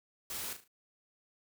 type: noise with echo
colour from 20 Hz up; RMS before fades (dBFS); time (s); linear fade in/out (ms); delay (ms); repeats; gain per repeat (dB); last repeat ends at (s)
white; -40; 0.3-0.53; 2; 37; 4; -8; 0.678
effects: none